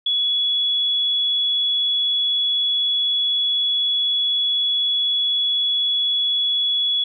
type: tone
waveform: sine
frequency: 3384 Hz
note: G#7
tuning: 32 cents sharp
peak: -17 dBFS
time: 0.06-7.04 s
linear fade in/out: 5 ms
effects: none